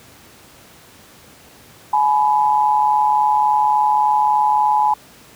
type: tone pair together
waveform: sine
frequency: 846.5 / 990 Hz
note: G#5 / B5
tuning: +33 / +4 cents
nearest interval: minor third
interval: 271 cents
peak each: -14 / -17 dBFS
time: 1.93-4.94 s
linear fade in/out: 5 ms
effects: pink hiss -45 dBFS RMS until 5.35 s + high-pass 80 Hz 12 dB/octave